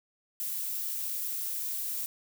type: noise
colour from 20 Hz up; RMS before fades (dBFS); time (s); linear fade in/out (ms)
violet; -34; 0.4-2.06; 0
effects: none